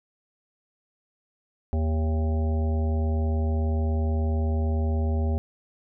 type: harmonic tone with a mistuned harmonic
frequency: 79.1 Hz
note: D#2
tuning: 29 cents sharp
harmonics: 1 / 3 / 5 / 7 / 9 / 10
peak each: -22 / -32 / -36 / -39 / -41 / -42 dBFS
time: 1.73-5.38 s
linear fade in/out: 0 ms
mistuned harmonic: 9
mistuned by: -69 cents
effects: none